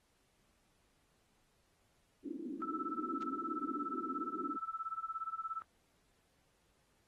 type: band-pass noise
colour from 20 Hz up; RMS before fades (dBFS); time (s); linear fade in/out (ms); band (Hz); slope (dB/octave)
pink; -43; 2.24-4.57; 10; 260 to 340; 48
type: tone with tremolo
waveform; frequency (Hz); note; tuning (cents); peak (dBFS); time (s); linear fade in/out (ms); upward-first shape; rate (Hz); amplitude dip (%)
sine; 1318.5; E6; 0; -35; 2.62-5.62; 0; sine; 17; 90
type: clicks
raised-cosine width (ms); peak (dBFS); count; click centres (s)
0.2; -37 / -36; 2; 3.221 / 3.226
effects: pink hiss -75 dBFS RMS until 7.07 s + AAC 32 kbps